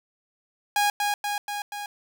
sawtooth tone with echo, 822 Hz, G#5, 18 cents flat, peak -16 dBFS, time 0.76-0.9 s, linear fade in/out 2 ms, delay 240 ms, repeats 4, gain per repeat -3 dB, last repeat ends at 1.86 s, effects none

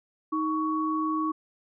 sine tone pair together, 313.8 / 1118.3 Hz, D#4 / C#6, +15 / +15 cents, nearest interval octave + minor seventh, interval 2200 cents, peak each -27 / -28 dBFS, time 0.32-1.32 s, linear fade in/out 10 ms, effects none

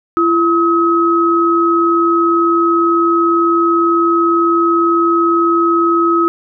sine tone pair together, 338 / 1276 Hz, E4 / D#6, +43 / +43 cents, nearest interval octave + major seventh, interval 2300 cents, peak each -12 dBFS, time 0.17-6.28 s, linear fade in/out 0 ms, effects none

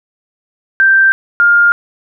sine tone pair in turn, 1568 / 1409.4 Hz, G6 / F6, 0 / +15 cents, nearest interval major second, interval 185 cents, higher first, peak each -5 dBFS, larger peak neither, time 0.8-1.12 / 1.4-1.72 s, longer neither, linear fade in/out 0 ms, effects none

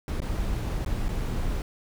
brown noise with dropouts, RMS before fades -28 dBFS, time 0.08-1.62 s, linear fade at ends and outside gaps 1 ms, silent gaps 0.203-0.219 / 0.848-0.861 / 1.084-1.089 s, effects none

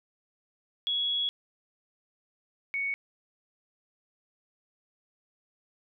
sine tone pair in turn, 3350 / 2225 Hz, G#7 / C#7, +14 / +6 cents, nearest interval perfect fifth, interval 708 cents, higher first, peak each -26 / -28 dBFS, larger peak first, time 0.87-1.29 / 2.74-2.94 s, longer first, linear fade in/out 0 ms, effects none

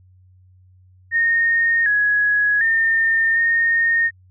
sine tone with pitch steps, 1844 / 1673 / 1815 / 1842 Hz, A#6 / G#6 / A#6 / A#6, -19 / +12 / -47 / -21 cents, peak -14 dBFS, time 1.11-4.11 s, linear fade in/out 50 ms, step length 750 ms, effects added 92 Hz sine -48 dBFS peak until 4.3 s

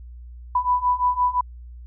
sine beating tone pair, 987.8 / 993.6 Hz, B5 / B5, 0 / +10 cents, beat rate 5.8 Hz, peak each -22 / -20 dBFS, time 0.55-1.41 s, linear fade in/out 5 ms, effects added 60 Hz sine -37 dBFS peak until 1.86 s

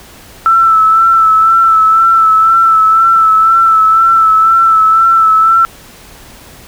sine tone with vibrato, 1324 Hz, E6, 7 cents sharp, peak -4 dBFS, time 0.46-5.65 s, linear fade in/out 0 ms, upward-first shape sine, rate 2 Hz, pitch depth 31 cents each way, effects pink hiss -36 dBFS RMS until 6.67 s

